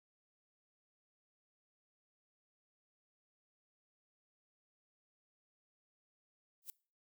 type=noise with exponential growth; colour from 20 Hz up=violet; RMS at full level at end=-41 dBFS; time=6.62-6.7 s; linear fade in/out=1 ms; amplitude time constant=16 ms; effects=noise-tail reverb RT60 0.4 s tail -23 dB re dry